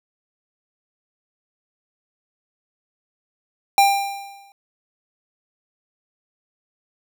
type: tone with exponential decay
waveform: square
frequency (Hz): 795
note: G5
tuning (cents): +24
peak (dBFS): -10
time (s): 3.78-4.52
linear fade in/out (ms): 1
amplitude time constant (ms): 160
effects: none